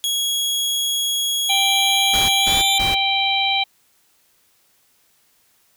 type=tone with pitch glide; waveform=sawtooth; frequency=3323 to 3541 Hz; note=G#7 to A7; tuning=0 to +10 cents; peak=-16 dBFS; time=0.04-2.78 s; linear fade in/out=0 ms; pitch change=+110 cents; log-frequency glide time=2.39-2.63 s
type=harmonic tone; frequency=784 Hz; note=G5; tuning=in tune; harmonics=1 / 3 / 4 / 5; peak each=-22 / -22 / -22 / -22 dBFS; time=1.49-3.64 s; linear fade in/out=10 ms
type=noise bursts; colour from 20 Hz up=pink; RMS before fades=-26 dBFS; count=3; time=2.13-2.95 s; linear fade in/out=10 ms; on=160 ms; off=170 ms
effects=white hiss -60 dBFS RMS until 5.76 s